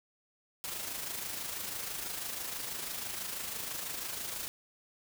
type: noise with amplitude modulation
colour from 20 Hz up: white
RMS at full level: -37 dBFS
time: 0.64-4.48 s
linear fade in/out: 0 ms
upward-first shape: sine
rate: 26.1 Hz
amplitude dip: 45%
effects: none